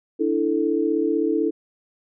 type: chord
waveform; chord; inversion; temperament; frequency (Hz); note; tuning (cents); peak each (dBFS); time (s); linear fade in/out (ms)
sine; D suspended second; none; equal; 293.7 / 329.6 / 440; D4 / E4 / A4; 0 / 0 / 0; -24 / -22 / -23; 0.19-1.51; 20
effects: none